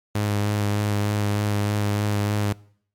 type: tone with vibrato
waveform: sawtooth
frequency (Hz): 103.5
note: G#2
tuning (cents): -5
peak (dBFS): -17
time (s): 0.15-2.53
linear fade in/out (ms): 5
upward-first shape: sine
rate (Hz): 3.3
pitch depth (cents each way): 18
effects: noise-tail reverb RT60 0.6 s tail -23 dB re dry + MP3 96 kbps